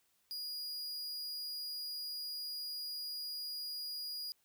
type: tone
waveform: 45% pulse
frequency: 4877 Hz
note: D#8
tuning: 35 cents flat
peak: -39 dBFS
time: 0.31-4.32 s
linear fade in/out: 0 ms
effects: white hiss -75 dBFS RMS until 4.44 s